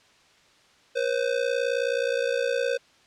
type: ring-modulated tone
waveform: square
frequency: 511 Hz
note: C5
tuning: 41 cents flat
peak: -21 dBFS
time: 0.95-2.78 s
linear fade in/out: 20 ms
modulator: 29.6 Hz
effects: white hiss -58 dBFS RMS until 3.06 s + low-pass 5000 Hz 12 dB/octave